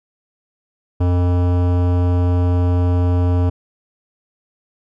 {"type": "tone with hard clipping", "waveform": "sine", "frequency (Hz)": 88.8, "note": "F2", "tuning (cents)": 29, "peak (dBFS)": -15, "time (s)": [1, 3.5], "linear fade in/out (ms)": 10, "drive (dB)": 17, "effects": []}